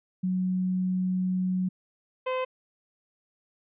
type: tone pair in turn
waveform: sine / 30% pulse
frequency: 184.5 / 513.8 Hz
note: F#3 / C5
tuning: -5 / -32 cents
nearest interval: octave + tritone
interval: 1773 cents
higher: second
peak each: -24 dBFS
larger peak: neither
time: 0.23-1.69 / 2.26-2.45 s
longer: first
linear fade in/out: 10 ms
effects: resampled to 8000 Hz